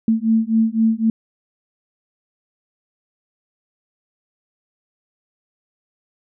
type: beating tone pair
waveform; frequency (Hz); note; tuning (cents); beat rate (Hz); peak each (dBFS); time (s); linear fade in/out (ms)
sine; 221.6 / 225.5; A3 / A3; +13 / +43; 3.9; -17; 0.08-1.1; 2
effects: none